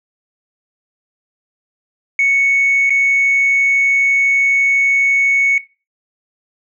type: tone with dropouts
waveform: sine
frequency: 2217 Hz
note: C#7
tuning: in tune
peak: -9 dBFS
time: 2.19-5.58 s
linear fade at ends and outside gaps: 2 ms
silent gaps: 2.896-2.904 s
effects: noise-tail reverb RT60 0.3 s tail -19 dB re dry + tanh soft clip ceiling -7 dBFS